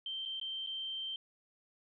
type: tone with dropouts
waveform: sine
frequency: 3131 Hz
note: G7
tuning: 3 cents flat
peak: -37 dBFS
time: 0.06-1.16 s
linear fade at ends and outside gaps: 2 ms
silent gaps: 0.253-0.258 / 0.399-0.413 / 0.664-0.671 s
effects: none